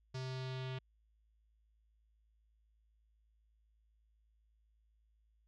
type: tone with low-pass filter sweep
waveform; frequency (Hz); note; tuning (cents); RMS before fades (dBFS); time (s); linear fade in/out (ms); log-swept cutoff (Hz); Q
square; 130; C3; -11; -42; 0.14-0.79; 10; 5200 to 3200; 2.6
effects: added 54 Hz sine -70 dBFS peak until 5.47 s